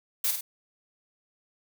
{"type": "noise with echo", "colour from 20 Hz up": "blue", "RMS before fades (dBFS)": -26, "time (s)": [0.24, 0.31], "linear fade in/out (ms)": 5, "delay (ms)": 50, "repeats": 2, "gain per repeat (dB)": -5, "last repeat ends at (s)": 0.41, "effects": []}